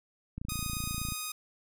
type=click train; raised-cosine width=5 ms; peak=-25 dBFS; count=22; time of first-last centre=0.38-1.122 s; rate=28.3 Hz
type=tone; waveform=5% pulse; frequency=1244.5 Hz; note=D#6; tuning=in tune; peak=-23 dBFS; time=0.49-1.32 s; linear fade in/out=5 ms
effects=none